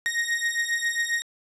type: beating tone pair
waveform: 40% pulse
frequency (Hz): 1864.7 / 1872.1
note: A#6 / A#6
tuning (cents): 0 / +7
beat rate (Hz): 7.4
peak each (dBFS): -26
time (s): 0.06-1.22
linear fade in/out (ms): 0
effects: resampled to 24000 Hz + 9-bit